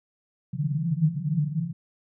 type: band-pass noise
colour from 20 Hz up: white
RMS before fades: -26 dBFS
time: 0.53-1.73 s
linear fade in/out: 10 ms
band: 140 to 170 Hz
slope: 96 dB/octave
effects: none